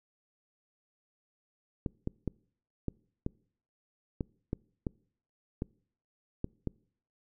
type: clicks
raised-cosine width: 3 ms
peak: -19 dBFS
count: 11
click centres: 1.862 / 2.074 / 2.277 / 2.883 / 3.264 / 4.208 / 4.531 / 4.868 / 5.621 / 6.444 / 6.673 s
effects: noise-tail reverb RT60 0.6 s tail -26 dB re dry